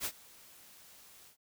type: noise with ADSR envelope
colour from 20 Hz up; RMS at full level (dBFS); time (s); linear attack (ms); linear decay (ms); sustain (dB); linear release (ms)
white; -34; 0-1.37; 48; 67; -23; 93
effects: none